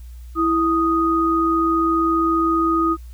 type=tone pair together; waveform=sine; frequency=329.6 / 1244.5 Hz; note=E4 / D#6; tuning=0 / 0 cents; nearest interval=octave + major seventh; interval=2300 cents; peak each=-18 dBFS; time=0.35-2.97 s; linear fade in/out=50 ms; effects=added 60 Hz sine -34 dBFS peak until 3.13 s + white hiss -56 dBFS RMS until 3.13 s